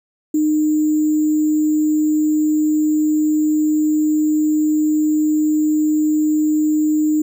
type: tone with sample-and-hold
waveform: sine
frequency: 305.9 Hz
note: D#4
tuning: 29 cents flat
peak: -13 dBFS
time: 0.34-7.22 s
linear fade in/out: 5 ms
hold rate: 7350 Hz
effects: none